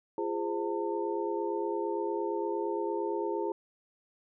sine tone cluster, 342.7 / 411.4 / 518 / 901 Hz, F4 / G#4 / C5 / A5, -33 / -16 / -17 / +41 cents, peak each -34 / -33 / -38 / -37 dBFS, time 0.18-3.52 s, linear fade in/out 2 ms, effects none

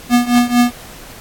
square tone with tremolo, 242.4 Hz, B3, 32 cents flat, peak -7 dBFS, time 0.09-0.72 s, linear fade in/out 50 ms, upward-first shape triangle, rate 4.4 Hz, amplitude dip 90%, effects pink hiss -36 dBFS RMS until 1.2 s + AAC 64 kbps

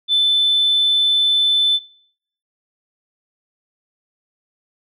sine tone, 3520 Hz, A7, in tune, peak -11 dBFS, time 0.08-1.8 s, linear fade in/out 50 ms, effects noise-tail reverb RT60 0.7 s tail -25 dB re dry + tanh soft clip ceiling -8 dBFS

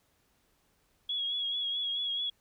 sine tone with vibrato, 3334 Hz, G#7, 6 cents sharp, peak -30 dBFS, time 1.09-2.3 s, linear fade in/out 5 ms, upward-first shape triangle, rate 4.6 Hz, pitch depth 45 cents each way, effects pink hiss -71 dBFS RMS until 2.4 s

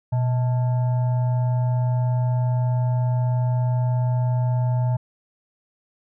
sine tone with frequency modulation, 122.7 Hz, B2, 11 cents flat, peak -18 dBFS, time 0.12-4.97 s, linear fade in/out 10 ms, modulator 758 Hz, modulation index 0.31, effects none

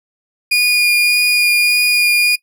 35% pulse tone with vibrato, 2439 Hz, D#7, 35 cents flat, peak -8 dBFS, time 0.51-2.36 s, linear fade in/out 10 ms, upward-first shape sine, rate 1.7 Hz, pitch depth 11 cents each way, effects noise-tail reverb RT60 0.1 s tail -21 dB re dry

